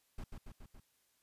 brown noise with echo, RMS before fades -42 dBFS, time 0.18-0.24 s, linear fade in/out 5 ms, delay 140 ms, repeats 4, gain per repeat -3 dB, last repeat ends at 0.8 s, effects white hiss -75 dBFS RMS until 1.22 s + resampled to 32000 Hz

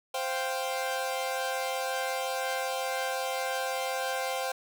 sawtooth chord, C suspended fourth, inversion none, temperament equal, 523.3 / 698.5 / 784 Hz, C5 / F5 / G5, 0 / 0 / 0 cents, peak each -29 / -33 / -30 dBFS, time 0.14-4.52 s, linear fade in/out 5 ms, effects none

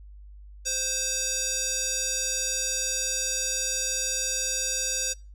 square tone with band-pass filter, 523.3 Hz, C5, in tune, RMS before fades -28 dBFS, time 0.65-5.14 s, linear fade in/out 20 ms, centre 6400 Hz, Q 3.8, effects noise-tail reverb RT60 0.3 s tail -24 dB re dry + added 50 Hz sine -43 dBFS peak until 5.34 s

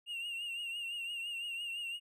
triangle tone with vibrato, 2794 Hz, F7, in tune, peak -36 dBFS, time 0.06-2 s, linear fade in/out 50 ms, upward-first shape triangle, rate 5.9 Hz, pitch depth 63 cents each way, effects none

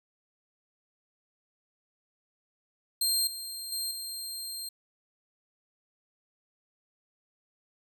20% pulse tone with level steps, 4186 Hz, C8, in tune, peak -19 / -31 / -25 / -30 dBFS, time 3.01-4.69 s, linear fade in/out 5 ms, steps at 3.27 / 3.72 / 3.91 s, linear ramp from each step 2 ms, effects none

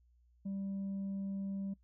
sine tone with tanh clipping, 195.8 Hz, G3, 2 cents flat, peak -37 dBFS, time 0.45-1.74 s, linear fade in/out 10 ms, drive 2 dB, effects noise-tail reverb RT60 0.1 s tail -21 dB re dry + added 60 Hz sine -65 dBFS peak until 1.83 s

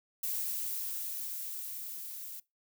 violet noise with level ramp, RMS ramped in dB -34 to -44 dBFS, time 0.23-2.4 s, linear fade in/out 5 ms, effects noise-tail reverb RT60 0.2 s tail -21 dB re dry

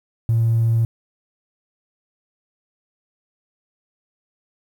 triangle tone, 114.3 Hz, A#2, 34 cents flat, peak -11 dBFS, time 0.29-0.85 s, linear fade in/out 0 ms, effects tanh soft clip ceiling -11 dBFS + 8-bit

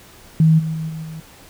sine tone with level steps, 159.5 Hz, D#3, 43 cents sharp, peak -9 / -20 / -22 / -26 / -29 dBFS, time 0.4-1.2 s, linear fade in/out 2 ms, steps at 0.58 / 0.73 / 0.88 / 1.03 s, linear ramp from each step 20 ms, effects pink hiss -45 dBFS RMS until 1.49 s

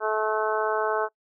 harmonic tone, 216.4 Hz, A3, 29 cents flat, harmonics 2 / 3 / 4 / 5 / 6 / 7, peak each -27 / -29 / -30 / -31 / -32 / -32 dBFS, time 0-1.09 s, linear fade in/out 50 ms, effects noise-tail reverb RT60 0.1 s tail -24 dB re dry

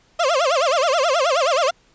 30% pulse tone with vibrato, 601 Hz, D5, 40 cents sharp, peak -13 dBFS, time 0.19-1.71 s, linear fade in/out 10 ms, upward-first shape sine, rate 9.4 Hz, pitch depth 270 cents each way, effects pink hiss -57 dBFS RMS until 1.94 s + resampled to 16000 Hz

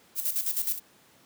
violet noise with tremolo, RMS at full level -27 dBFS, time 0.15-0.8 s, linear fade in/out 50 ms, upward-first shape square, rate 9.6 Hz, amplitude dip 65%, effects pink hiss -59 dBFS RMS until 1.25 s + high-pass 150 Hz 12 dB/octave

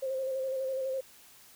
sine tone with vibrato, 528 Hz, C5, 16 cents sharp, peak -30 dBFS, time 0.02-1.01 s, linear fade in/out 10 ms, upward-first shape square, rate 12 Hz, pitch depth 25 cents each way, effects white hiss -56 dBFS RMS until 1.55 s

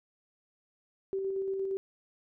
sine tone with tremolo, 387.1 Hz, G4, 22 cents flat, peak -29 dBFS, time 1.13-1.77 s, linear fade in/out 0 ms, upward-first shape square, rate 8.6 Hz, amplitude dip 25%, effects none

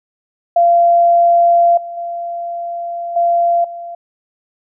sine tone with level steps, 688 Hz, F5, 26 cents flat, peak -7 / -24 / -20 / -10 / -25 dBFS, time 0.56-3.95 s, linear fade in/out 5 ms, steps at 1.77 / 1.97 / 3.16 / 3.64 s, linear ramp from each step 5 ms, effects none

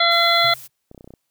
harmonic tone, 682 Hz, F5, 41 cents flat, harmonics 1 / 2 / 3 / 5 / 6, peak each -20 / -20 / -20 / -20 / -20 dBFS, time 0-0.54 s, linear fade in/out 5 ms
blue noise, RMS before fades -39 dBFS, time 0.1-0.68 s, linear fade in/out 20 ms
triangle tone with exponential decay, 128 Hz, C3, 38 cents flat, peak -29 dBFS, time 0.44-0.7 s, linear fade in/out 5 ms, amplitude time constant 56 ms
clicks, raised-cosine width 2 ms, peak -28 dBFS, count 8, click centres 0.914 / 0.947 / 0.978 / 1.009 / 1.044 / 1.076 / 1.106 / 1.138 s
effects white hiss -74 dBFS RMS until 1.3 s

